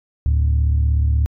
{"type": "tone pair together", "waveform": "sine", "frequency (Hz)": [73.42, 110], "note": ["D2", "A2"], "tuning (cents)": [0, 0], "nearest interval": "perfect fifth", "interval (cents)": 700, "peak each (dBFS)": [-13, -20], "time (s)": [0.26, 1.26], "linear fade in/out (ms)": 0, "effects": ["tanh soft clip ceiling -9 dBFS"]}